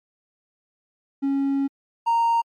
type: tone pair in turn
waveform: triangle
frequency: 275.6 / 927 Hz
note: C#4 / A#5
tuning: -10 / -10 cents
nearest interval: octave + major sixth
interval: 2100 cents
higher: second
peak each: -17 / -14 dBFS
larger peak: second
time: 1.22-1.68 / 2.06-2.42 s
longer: first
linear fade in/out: 20 ms
effects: tanh soft clip ceiling -12 dBFS + MP3 64 kbps